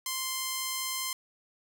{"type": "tone", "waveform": "5% pulse", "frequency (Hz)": 1045, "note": "C6", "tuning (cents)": -2, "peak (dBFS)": -19, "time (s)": [0.06, 1.13], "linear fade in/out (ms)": 2, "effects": []}